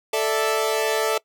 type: chord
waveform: sawtooth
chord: A suspended fourth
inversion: none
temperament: equal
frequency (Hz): 440 / 587.3 / 659.3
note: A4 / D5 / E5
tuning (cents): 0 / 0 / 0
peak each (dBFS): -18 / -23 / -22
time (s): 0.13-1.18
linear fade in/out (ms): 5
effects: noise-tail reverb RT60 0.1 s tail -22 dB re dry